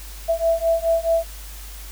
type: beating tone pair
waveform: sine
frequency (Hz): 660 / 664.7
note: E5 / E5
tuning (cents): +2 / +14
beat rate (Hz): 4.7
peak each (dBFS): -20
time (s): 0.28-1.25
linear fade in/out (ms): 20
effects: added 50 Hz sine -35 dBFS peak until 1.91 s + white hiss -41 dBFS RMS until 1.91 s